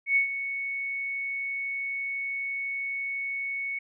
sine tone with ADSR envelope, 2217 Hz, C#7, in tune, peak -18 dBFS, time 0.06-3.79 s, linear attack 100 ms, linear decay 110 ms, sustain -11 dB, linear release 8 ms, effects none

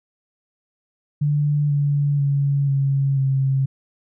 sine tone with pitch steps, 146.83 / 143.73 / 140.69 / 137.71 / 134.8 Hz, D3 / D3 / C#3 / C#3 / C#3, 0 / -37 / +26 / -11 / -48 cents, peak -16 dBFS, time 1.21-3.66 s, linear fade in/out 10 ms, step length 490 ms, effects none

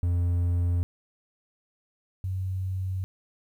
triangle / sine tone pair in turn, 87.31 / 93.95 Hz, F2 / F#2, 0 / +27 cents, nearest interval minor second, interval 127 cents, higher second, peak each -20 / -27 dBFS, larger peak first, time 0.03-0.83 / 2.24-3.04 s, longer neither, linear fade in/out 0 ms, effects 10-bit

